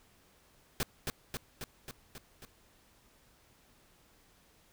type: noise with echo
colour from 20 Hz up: pink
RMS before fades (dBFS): -32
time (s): 0.8-0.83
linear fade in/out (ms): 0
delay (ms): 270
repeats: 6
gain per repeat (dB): -3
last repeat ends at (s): 2.45
effects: pink hiss -65 dBFS RMS until 4.72 s